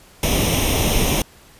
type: noise with comb filter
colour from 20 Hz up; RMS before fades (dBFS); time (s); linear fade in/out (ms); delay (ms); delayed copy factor
pink; -18; 0.23-1.22; 2; 0.33; +0.7
effects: pink hiss -48 dBFS RMS until 1.59 s + resampled to 32000 Hz